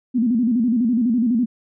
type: tone with vibrato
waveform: sine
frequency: 236.6 Hz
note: A#3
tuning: 26 cents sharp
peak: -15 dBFS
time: 0.14-1.46 s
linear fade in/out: 20 ms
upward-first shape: square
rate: 12 Hz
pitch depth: 110 cents each way
effects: none